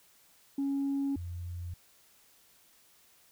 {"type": "tone pair in turn", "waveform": "sine", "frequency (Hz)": [277.2, 87.31], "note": ["C#4", "F2"], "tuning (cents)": [0, 0], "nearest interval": "octave + minor sixth", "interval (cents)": 2000, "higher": "first", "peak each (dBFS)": [-27, -36], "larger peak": "first", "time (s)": [[0.58, 1.16], [1.16, 1.74]], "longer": "neither", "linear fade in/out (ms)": 5, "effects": ["tanh soft clip ceiling -26 dBFS", "white hiss -63 dBFS RMS until 3.31 s"]}